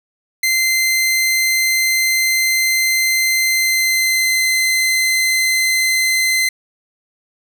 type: tone with pitch glide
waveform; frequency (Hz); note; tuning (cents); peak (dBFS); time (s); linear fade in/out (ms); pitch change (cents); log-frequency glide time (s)
sawtooth; 2075 to 2062; C7 to C7; -15 to -26; -10; 0.43-6.49; 5; -11; 3.51-4.48
effects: none